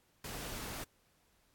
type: noise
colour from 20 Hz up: pink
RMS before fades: -43 dBFS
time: 0.24-0.84 s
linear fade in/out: 5 ms
effects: pink hiss -72 dBFS RMS until 1.54 s + AAC 64 kbps